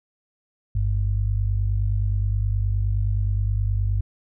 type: tone pair together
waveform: sine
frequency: 50.44 / 100 Hz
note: G#1 / G2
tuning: -50 / +35 cents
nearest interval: octave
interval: 1185 cents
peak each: -22 dBFS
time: 0.75-4.01 s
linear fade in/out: 5 ms
effects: none